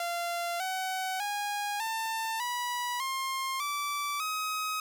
sawtooth tone with pitch steps, 690 / 752.5 / 820.6 / 894.8 / 975.8 / 1064.1 / 1160.4 / 1265.5 Hz, F5 / F#5 / G#5 / A5 / B5 / C6 / D6 / D#6, -21 / +29 / -21 / +29 / -21 / +29 / -21 / +29 cents, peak -27 dBFS, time 0-4.8 s, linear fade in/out 2 ms, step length 600 ms, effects none

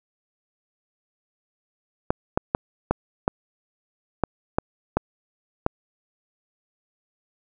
clicks, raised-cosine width 1 ms, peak -5 dBFS, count 9, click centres 2.105 / 2.375 / 2.549 / 2.91 / 3.279 / 4.237 / 4.585 / 4.97 / 5.664 s, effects none

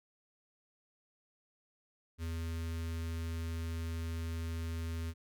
square tone with notch filter, 82.41 Hz, E2, in tune, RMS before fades -38 dBFS, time 2.18-5.14 s, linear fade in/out 50 ms, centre 710 Hz, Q 0.96, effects none

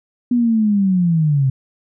sine linear sweep, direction down, 246.9 to 129.6 Hz, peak -12 dBFS, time 0.31-1.5 s, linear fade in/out 5 ms, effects none

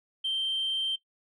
sine tone, 3136 Hz, G7, in tune, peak -25 dBFS, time 0.24-0.96 s, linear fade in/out 10 ms, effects noise-tail reverb RT60 0.1 s tail -17 dB re dry + tanh soft clip ceiling -24 dBFS

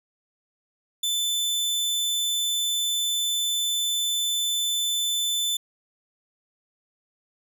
sawtooth tone, 3520 Hz, A7, in tune, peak -20 dBFS, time 1.03-5.57 s, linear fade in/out 5 ms, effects none

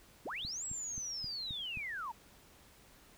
sine linear two-way sweep, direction up then down, 114.1 to 7790 to 860 Hz, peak -38 dBFS, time 0.25-2.12 s, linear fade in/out 10 ms, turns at 0.65 s
click train, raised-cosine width 5 ms, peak -34 dBFS, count 6, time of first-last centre 0.45-1.773 s, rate 3.78 Hz
effects pink hiss -61 dBFS RMS until 3.17 s

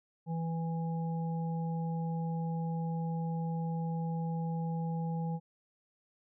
harmonic tone, 164.81 Hz, E3, in tune, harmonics 1 / 3 / 5, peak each -32 / -45 / -43 dBFS, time 0.26-5.4 s, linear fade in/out 50 ms, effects none

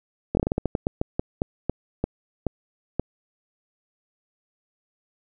slowing click train, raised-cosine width 2 ms, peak -9 dBFS, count 17, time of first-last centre 0.35-2.996 s, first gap 21 ms, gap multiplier 1.24, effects none

